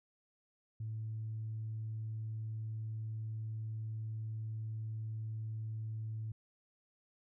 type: tone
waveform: sine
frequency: 110 Hz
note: A2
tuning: in tune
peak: -37 dBFS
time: 0.8-6.32 s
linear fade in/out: 5 ms
effects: tanh soft clip ceiling -33 dBFS